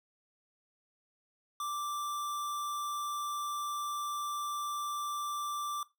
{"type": "tone", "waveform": "square", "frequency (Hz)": 1174.7, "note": "D6", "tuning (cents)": 0, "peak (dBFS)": -35, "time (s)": [1.6, 5.83], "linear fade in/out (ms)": 2, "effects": ["noise-tail reverb RT60 0.2 s tail -17 dB re dry"]}